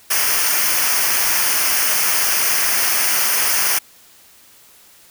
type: noise with comb filter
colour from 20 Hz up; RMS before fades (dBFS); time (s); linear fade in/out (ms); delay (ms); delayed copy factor
white; -17; 0.1-3.79; 10; 0.26; -0.7
effects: white hiss -48 dBFS RMS until 5.1 s